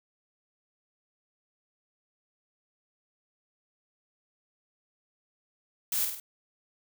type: noise with echo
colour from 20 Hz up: blue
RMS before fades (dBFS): -29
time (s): 5.92-6.05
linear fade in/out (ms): 2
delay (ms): 50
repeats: 3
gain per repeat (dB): -5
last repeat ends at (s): 6.2
effects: none